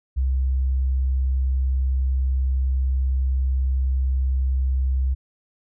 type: tone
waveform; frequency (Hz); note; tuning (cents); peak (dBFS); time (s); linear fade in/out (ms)
sine; 65.41; C2; 0; -18; 0.16-5.15; 20
effects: none